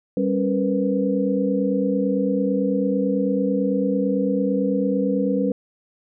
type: tone cluster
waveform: sine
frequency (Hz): 196.6 / 274.1 / 467.6 / 496.6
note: G3 / C#4 / A#4 / B4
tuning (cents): +5 / -19 / +5 / +9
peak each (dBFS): -22 / -23 / -29 / -24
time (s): 0.17-5.52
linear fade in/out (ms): 2
effects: none